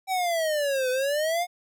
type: exponential two-way sweep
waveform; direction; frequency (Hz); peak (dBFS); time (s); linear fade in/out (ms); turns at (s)
square; down then up; 773 to 502 to 724; -24; 0.07-1.47; 50; 0.9
effects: none